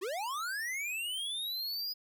square linear sweep, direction up, 336.2 to 4978 Hz, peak -35 dBFS, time 0.01-1.94 s, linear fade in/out 20 ms, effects none

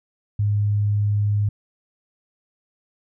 sine tone, 103.4 Hz, G#2, 7 cents flat, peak -17 dBFS, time 0.39-1.49 s, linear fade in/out 5 ms, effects none

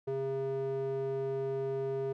square tone with band-pass filter, 135 Hz, C#3, 45 cents flat, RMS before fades -34 dBFS, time 0.07-2.13 s, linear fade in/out 10 ms, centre 430 Hz, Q 2.8, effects none

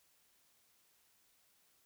silence, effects white hiss -72 dBFS RMS until 1.85 s

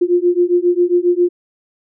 sine beating tone pair, 349.2 / 356.6 Hz, F4 / F4, 0 / +36 cents, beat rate 7.4 Hz, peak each -14 dBFS, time 0.01-1.29 s, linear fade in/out 10 ms, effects none

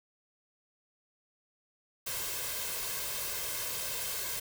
white noise with comb filter, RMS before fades -36 dBFS, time 2.06-4.4 s, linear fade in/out 10 ms, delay 1.9 ms, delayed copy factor +0.6, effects none

